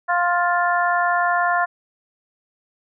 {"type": "harmonic tone", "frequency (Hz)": 350.9, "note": "F4", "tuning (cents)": 8, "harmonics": [2, 3, 4, 5], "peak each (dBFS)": [-20, -22, -23, -24], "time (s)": [0.08, 1.66], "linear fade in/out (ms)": 20, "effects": []}